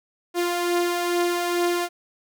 sawtooth beating tone pair, 347.6 / 349.9 Hz, F4 / F4, -8 / +3 cents, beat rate 2.3 Hz, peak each -25 / -18 dBFS, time 0.34-1.89 s, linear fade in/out 50 ms, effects none

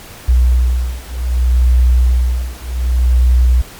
sine beating tone pair, 61.4 / 62.05 Hz, B1 / B1, -9 / +9 cents, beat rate 0.65 Hz, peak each -12 dBFS, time 0.28-3.62 s, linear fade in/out 10 ms, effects pink hiss -35 dBFS RMS until 3.79 s + MP3 96 kbps

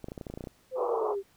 clicks, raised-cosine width 2 ms, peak -25 dBFS, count 12, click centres 0.043 / 0.085 / 0.119 / 0.178 / 0.212 / 0.268 / 0.3 / 0.339 / 0.375 / 0.408 / 0.44 / 0.472 s
sine linear sweep, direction down, 523.3 to 385.3 Hz, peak -29 dBFS, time 0.71-1.23 s, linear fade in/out 50 ms
pink band-pass noise, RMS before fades -32 dBFS, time 0.75-1.16 s, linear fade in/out 50 ms, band 360 to 1200 Hz, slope 96 dB/octave
effects pink hiss -64 dBFS RMS until 1.36 s

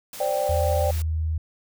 white noise, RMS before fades -38 dBFS, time 0.13-1.02 s, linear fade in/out 2 ms
sine chord, C suspended second, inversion none, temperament equal, 523.3 / 587.3 / 784 Hz, C5 / D5 / G5, 0 / 0 / 0 cents, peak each -27 / -24 / -27 dBFS, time 0.2-0.91 s, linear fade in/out 5 ms
sine tone with pitch glide, 81.4 to 79.45 Hz, E2 to D#2, -21 to +37 cents, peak -22 dBFS, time 0.49-1.38 s, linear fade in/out 5 ms, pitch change -42 cents, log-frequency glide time 0.82-1.03 s
effects none

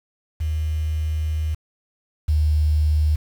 sine tone pair in turn, 78 / 76.35 Hz, D#2 / D#2, +5 / -32 cents, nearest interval unison, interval 37 cents, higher first, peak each -20 / -15 dBFS, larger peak second, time 0.4-1.55 / 2.28-3.16 s, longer first, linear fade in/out 10 ms, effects 7-bit

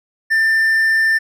triangle tone, 1787 Hz, A6, 26 cents sharp, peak -10 dBFS, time 0.3-1.19 s, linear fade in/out 20 ms, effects none

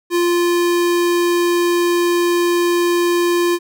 square tone, 348 Hz, F4, 6 cents flat, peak -14 dBFS, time 0.1-3.59 s, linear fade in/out 50 ms, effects none

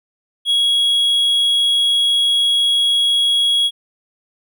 triangle tone, 3322 Hz, G#7, in tune, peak -11 dBFS, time 0.45-3.71 s, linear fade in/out 50 ms, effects none

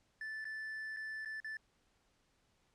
triangle tone with dropouts, 1755 Hz, A6, 5 cents flat, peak -39 dBFS, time 0.21-1.57 s, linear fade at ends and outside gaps 2 ms, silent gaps 0.444-0.452 / 0.964-0.969 / 1.249-1.257 / 1.402-1.445 s, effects pink hiss -75 dBFS RMS until 2.74 s + low-pass 8000 Hz 12 dB/octave

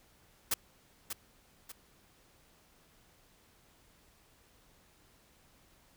white noise with echo, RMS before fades -30 dBFS, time 0.51-0.54 s, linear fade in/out 5 ms, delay 590 ms, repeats 2, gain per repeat -8 dB, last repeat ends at 1.72 s, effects pink hiss -65 dBFS RMS until 5.96 s

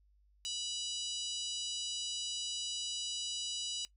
harmonic tone with a mistuned harmonic, 980 Hz, B5, 14 cents flat, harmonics 3 / 4 / 5 / 6 / 7 / 8 / 9, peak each -41 / -43 / -45 / -47 / -48 / -49 / -50 dBFS, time 0.45-3.85 s, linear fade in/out 0 ms, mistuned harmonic 9, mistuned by +41 cents, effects noise-tail reverb RT60 0.1 s tail -17 dB re dry + added 50 Hz sine -65 dBFS peak until 3.96 s

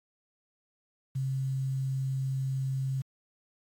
sine tone with quantisation, 133.4 Hz, C3, 34 cents sharp, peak -28 dBFS, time 1.15-3.02 s, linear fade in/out 10 ms, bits 9, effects AAC 64 kbps

